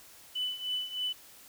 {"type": "tone with tremolo", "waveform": "sine", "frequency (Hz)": 2994, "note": "F#7", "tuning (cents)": 20, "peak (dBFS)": -27, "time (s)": [0.35, 1.13], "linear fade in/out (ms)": 10, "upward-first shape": "triangle", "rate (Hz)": 3.2, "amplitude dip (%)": 85, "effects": ["tanh soft clip ceiling -26 dBFS", "white hiss -54 dBFS RMS until 1.48 s"]}